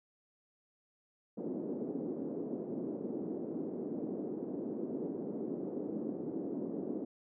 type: band-pass noise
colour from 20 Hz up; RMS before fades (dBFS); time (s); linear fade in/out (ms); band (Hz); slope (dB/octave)
white; -39; 1.37-7.05; 10; 210 to 390; 24
effects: none